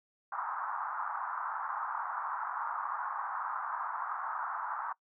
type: band-pass noise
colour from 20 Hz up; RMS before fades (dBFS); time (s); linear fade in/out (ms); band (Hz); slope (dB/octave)
pink; -37; 0.32-4.93; 5; 860 to 1400; 48
effects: noise-tail reverb RT60 0.1 s tail -22 dB re dry